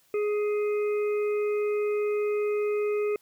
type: harmonic tone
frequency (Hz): 417.5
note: G#4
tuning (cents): +9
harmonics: 1 / 3 / 5 / 6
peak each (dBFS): -24 / -40 / -44 / -42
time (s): 0.14-3.16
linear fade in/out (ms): 2
effects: white hiss -64 dBFS RMS until 3.21 s